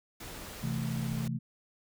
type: noise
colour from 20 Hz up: pink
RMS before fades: -44 dBFS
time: 0.2-1.28 s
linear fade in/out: 5 ms
type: chord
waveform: sine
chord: A minor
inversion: first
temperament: equal with one note detuned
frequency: 130.81 / 164.81 / 221.1 Hz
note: C3 / E3 / A3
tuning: 0 / 0 / +9 cents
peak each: -34 / -36 / -36 dBFS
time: 0.62-1.39 s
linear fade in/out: 20 ms
effects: none